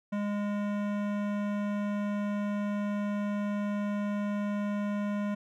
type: tone with hard clipping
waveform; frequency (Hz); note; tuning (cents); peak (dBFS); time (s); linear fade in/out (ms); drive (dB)
sine; 205.3; G#3; -20; -31; 0.12-5.35; 10; 17
effects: none